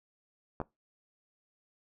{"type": "clicks", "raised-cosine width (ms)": 1, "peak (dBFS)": -21, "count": 2, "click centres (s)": [0.602, 0.615], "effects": ["noise-tail reverb RT60 0.2 s tail -22 dB re dry"]}